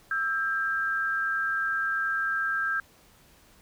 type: tone pair together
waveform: sine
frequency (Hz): 1318.5 / 1595.7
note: E6 / G6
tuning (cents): 0 / +30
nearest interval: minor third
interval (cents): 330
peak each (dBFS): -31 / -26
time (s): 0.11-2.8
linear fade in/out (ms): 2
effects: pink hiss -58 dBFS RMS until 3.61 s